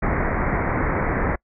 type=low-pass noise; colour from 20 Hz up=pink; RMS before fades=-22 dBFS; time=0.02-1.36 s; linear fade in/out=10 ms; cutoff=2200 Hz; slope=96 dB/octave; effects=noise-tail reverb RT60 0.1 s tail -26 dB re dry